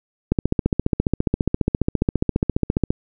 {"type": "click train", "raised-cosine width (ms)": 3, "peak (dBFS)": -4, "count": 39, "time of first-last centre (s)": [0.32, 2.905], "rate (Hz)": 14.7, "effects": []}